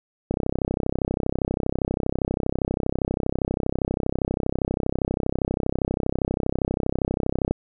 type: click train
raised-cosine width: 2 ms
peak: -9 dBFS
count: 235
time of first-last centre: 0.31-7.51 s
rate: 32.5 Hz
effects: none